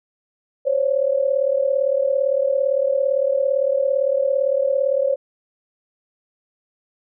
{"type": "tone pair together", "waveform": "sine", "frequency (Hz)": [527.3, 565], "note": ["C5", "C#5"], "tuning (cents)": [13, 33], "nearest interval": "minor second", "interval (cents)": 120, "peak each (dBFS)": -19, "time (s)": [0.65, 5.16], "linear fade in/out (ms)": 20, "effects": []}